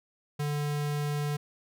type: tone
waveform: square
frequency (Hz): 146.83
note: D3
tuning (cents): 0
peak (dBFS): -29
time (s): 0.39-1.37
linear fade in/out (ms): 10
effects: none